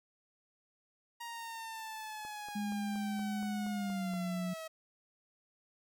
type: linear sweep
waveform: sawtooth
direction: down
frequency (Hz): 942 to 638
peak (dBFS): -38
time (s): 1.2-4.68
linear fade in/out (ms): 10
type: click train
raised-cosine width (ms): 1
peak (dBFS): -38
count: 9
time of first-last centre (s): 2.25-4.137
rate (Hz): 4.24
type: tone with pitch glide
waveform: sine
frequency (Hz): 207.7 to 180.81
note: G#3 to F#3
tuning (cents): 0 to -40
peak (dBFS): -34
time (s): 2.55-4.54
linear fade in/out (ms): 10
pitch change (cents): -240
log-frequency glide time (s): 3.71-4.19
effects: none